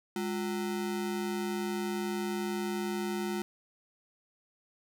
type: ring-modulated tone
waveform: square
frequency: 280 Hz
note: C#4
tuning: 18 cents sharp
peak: -29 dBFS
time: 0.16-3.42 s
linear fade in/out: 0 ms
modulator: 74.4 Hz
effects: none